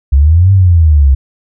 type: exponential two-way sweep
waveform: sine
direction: up then down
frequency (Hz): 65.41 to 99 to 65.41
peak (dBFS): -3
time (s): 0.12-1.15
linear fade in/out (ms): 10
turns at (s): 0.52
effects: none